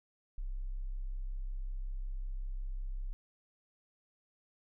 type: tone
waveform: sine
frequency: 32.7 Hz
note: C1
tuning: in tune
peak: -35 dBFS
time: 0.38-3.13 s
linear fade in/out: 0 ms
effects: none